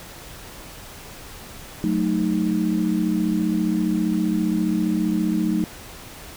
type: chord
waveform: sine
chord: D# diminished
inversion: first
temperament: equal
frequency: 185 / 220 / 311.1 Hz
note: F#3 / A3 / D#4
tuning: 0 / 0 / 0 cents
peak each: -23 dBFS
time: 1.84-5.64 s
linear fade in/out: 0 ms
effects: pink hiss -40 dBFS RMS until 6.36 s